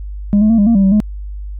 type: tone with pitch steps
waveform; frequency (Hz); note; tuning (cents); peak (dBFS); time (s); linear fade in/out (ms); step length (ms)
sine; 203.9 / 214.3 / 227.2 / 203.1 / 231.6 / 195.9 / 192.2 / 211.1; G#3 / A3 / A#3 / G#3 / A#3 / G3 / G3 / G#3; -32 / -45 / -44 / -38 / -11 / -1 / -34 / +29; -5; 0.33-1.002; 0; 84
effects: tanh soft clip ceiling -6 dBFS + added 50 Hz sine -23 dBFS peak until 1.59 s